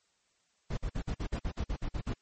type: noise bursts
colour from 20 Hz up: brown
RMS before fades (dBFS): -33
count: 12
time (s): 0.7-2.138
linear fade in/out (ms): 10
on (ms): 74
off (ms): 50
effects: white hiss -73 dBFS RMS until 2.21 s + MP3 32 kbps